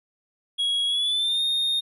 triangle tone with pitch glide, 3318 to 3682 Hz, G#7 to A#7, -2 to -22 cents, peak -20 dBFS, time 0.58-1.81 s, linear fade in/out 20 ms, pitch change +180 cents, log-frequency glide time 0.87-1.42 s, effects resampled to 32000 Hz

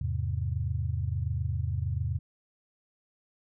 sine chord, E augmented, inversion none, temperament equal, 82.41 / 103.83 / 130.81 Hz, E2 / G#2 / B#2, 0 / 0 / 0 cents, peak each -31 / -32 / -33 dBFS, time 0.01-2.19 s, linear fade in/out 5 ms, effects none

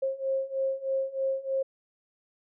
sine beating tone pair, 534 / 537.2 Hz, C5 / C5, +35 / +46 cents, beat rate 3.2 Hz, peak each -31 / -29 dBFS, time 0.02-1.63 s, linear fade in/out 10 ms, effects none

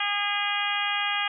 harmonic tone, 408.4 Hz, G#4, 29 cents flat, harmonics 2 / 3 / 4 / 5 / 6 / 7 / 8, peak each -32 / -32 / -32 / -32 / -32 / -32 / -32 dBFS, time 0-1.28 s, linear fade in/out 5 ms, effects none

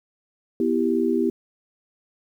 sine chord, E minor, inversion second, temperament equal, 246.9 / 329.6 / 392 Hz, B3 / E4 / G4, 0 / 0 / 0 cents, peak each -23 dBFS, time 0.6-1.3 s, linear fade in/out 2 ms, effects 9-bit

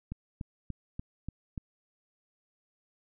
click train, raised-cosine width 5 ms, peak -24 dBFS, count 6, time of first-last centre 0.12-1.578 s, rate 3.43 Hz, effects none

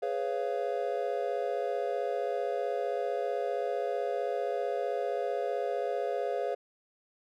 triangle chord, C# dominant seventh, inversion second, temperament just, 415.8 / 498.9 / 554.4 / 693 Hz, G#4 / B4 / C#5 / E#5, +2 / +17 / 0 / -14 cents, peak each -33 dBFS, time 0.02-6.55 s, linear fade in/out 10 ms, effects none

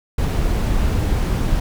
brown noise, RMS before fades -18 dBFS, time 0.18-1.6 s, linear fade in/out 5 ms, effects none

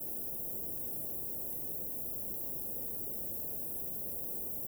white band-stop noise, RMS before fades -39 dBFS, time 0-4.67 s, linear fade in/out 10 ms, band 580 to 13000 Hz, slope 24 dB/octave, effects none

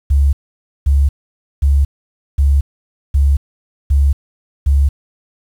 sine tone bursts, 70 Hz, C#2, 18 cents sharp, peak -8 dBFS, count 7, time 0.1-4.89 s, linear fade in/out 10 ms, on 230 ms, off 530 ms, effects 7-bit

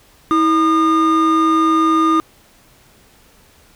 triangle tone pair together, 322.6 / 1218 Hz, E4 / D#6, -37 / -37 cents, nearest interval octave + major seventh, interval 2300 cents, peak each -11 dBFS, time 0.31-2.2 s, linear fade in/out 0 ms, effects tanh soft clip ceiling -5 dBFS + pink hiss -50 dBFS RMS until 3.75 s

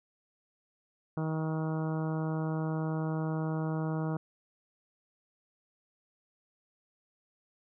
harmonic tone, 158.3 Hz, D#3, 30 cents sharp, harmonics 1 / 2 / 3 / 4 / 5 / 6 / 7 / 8 / 9, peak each -31 / -37 / -41 / -43 / -45 / -47 / -48 / -49 / -50 dBFS, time 1.17-4.17 s, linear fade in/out 2 ms, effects none

